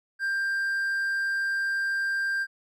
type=tone; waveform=triangle; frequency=1587 Hz; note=G6; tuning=21 cents sharp; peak=-23 dBFS; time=0.19-2.47 s; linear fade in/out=50 ms; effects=none